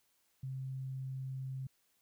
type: tone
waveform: sine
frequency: 132.2 Hz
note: C3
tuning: 18 cents sharp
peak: -38 dBFS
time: 0.43-1.67 s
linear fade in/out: 5 ms
effects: white hiss -75 dBFS RMS until 2.01 s